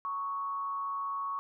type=tone with frequency modulation; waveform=sine; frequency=1108.7 Hz; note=C#6; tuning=in tune; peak=-32 dBFS; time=0.05-1.39 s; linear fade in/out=0 ms; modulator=184 Hz; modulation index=0.33; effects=none